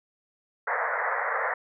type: band-pass noise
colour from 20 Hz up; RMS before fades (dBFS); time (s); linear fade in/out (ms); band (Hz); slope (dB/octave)
white; -28; 0.67-1.54; 5; 460 to 2000; 96
effects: none